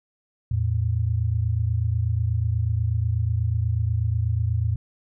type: tone pair together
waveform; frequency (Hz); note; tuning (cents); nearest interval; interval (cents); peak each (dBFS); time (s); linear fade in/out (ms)
sine; 84.2 / 112.4; E2 / A2; +37 / +37; perfect fourth; 500; -24 / -22; 0.51-4.76; 5
effects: none